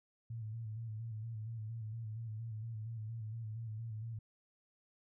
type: tone with vibrato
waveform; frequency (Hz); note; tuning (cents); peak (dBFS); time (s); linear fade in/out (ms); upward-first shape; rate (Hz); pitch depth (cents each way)
sine; 111.5; A2; +23; -40; 0.3-4.19; 5; square; 4.3; 52
effects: none

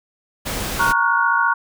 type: noise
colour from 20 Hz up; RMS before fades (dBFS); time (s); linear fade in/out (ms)
pink; -25; 0.45-0.93; 20
type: chord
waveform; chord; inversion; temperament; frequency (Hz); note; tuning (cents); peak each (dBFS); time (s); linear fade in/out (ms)
sine; Gb major seventh; first; equal with one note detuned; 932.3 / 1108.7 / 1425.4 / 1480; Bb5 / Db6 / F6 / Gb6; 0 / 0 / +35 / 0; -20; 0.79-1.54; 10
effects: none

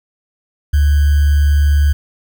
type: tone with sample-and-hold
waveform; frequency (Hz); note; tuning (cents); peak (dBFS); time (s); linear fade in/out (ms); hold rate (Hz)
sine; 72.7; D2; -17; -8; 0.73-1.93; 10; 1575
effects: none

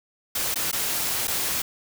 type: noise with dropouts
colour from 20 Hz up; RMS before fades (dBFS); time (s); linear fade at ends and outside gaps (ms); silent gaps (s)
white; -26; 0.35-1.62; 5; 0.544-0.557 / 0.715-0.727 / 1.273-1.279
effects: none

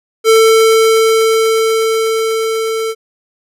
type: tone with level ramp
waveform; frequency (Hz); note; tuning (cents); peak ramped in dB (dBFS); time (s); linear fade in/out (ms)
square; 445.9; A4; +23; -5 to -16; 0.24-2.95; 50
effects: resampled to 32000 Hz

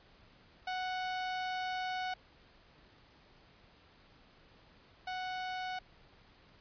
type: tone pair in turn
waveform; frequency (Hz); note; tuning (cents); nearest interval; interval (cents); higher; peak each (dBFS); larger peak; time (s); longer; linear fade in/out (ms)
sawtooth; 740 / 740; F#5 / F#5; 0 / 0; unison; 0; neither; -31 / -33; first; 0.67-2.14 / 5.07-5.79; first; 5
effects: pink hiss -62 dBFS RMS until 6.6 s + resampled to 11025 Hz

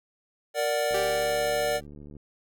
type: chord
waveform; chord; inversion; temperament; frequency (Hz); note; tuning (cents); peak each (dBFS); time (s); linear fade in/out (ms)
square; Bb augmented; none; equal; 466.2 / 587.3 / 740; Bb4 / D5 / F#5; 0 / 0 / 0; -31 / -27 / -32; 0.54-1.81; 50
type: click train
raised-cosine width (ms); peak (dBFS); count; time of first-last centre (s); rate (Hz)
3; -33; 93; 0.91-2.167; 73.2
type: tone with exponential decay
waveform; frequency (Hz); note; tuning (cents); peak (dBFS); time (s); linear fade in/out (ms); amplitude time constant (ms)
sawtooth; 392; G4; 0; -24; 0.94-1.86; 5; 200
effects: none

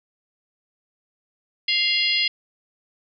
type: harmonic tone with a mistuned harmonic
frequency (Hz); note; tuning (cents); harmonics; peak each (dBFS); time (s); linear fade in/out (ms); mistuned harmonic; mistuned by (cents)
698.5; F5; 0; 3 / 4 / 5 / 6 / 7; -25 / -24 / -25 / -25 / -26; 1.68-2.28; 5; 5; -79
effects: none

